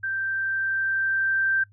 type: tone with level ramp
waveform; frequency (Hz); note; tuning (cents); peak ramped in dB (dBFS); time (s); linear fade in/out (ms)
sine; 1568; G6; 0; -25 to -19; 0.03-1.64; 10
effects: noise-tail reverb RT60 0.1 s tail -22 dB re dry + added 101 Hz sine -52 dBFS peak until 1.72 s